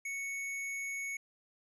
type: tone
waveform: square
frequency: 2217 Hz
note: C#7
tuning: in tune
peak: -37 dBFS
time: 0.05-1.17 s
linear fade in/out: 5 ms
effects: resampled to 24000 Hz + 13-bit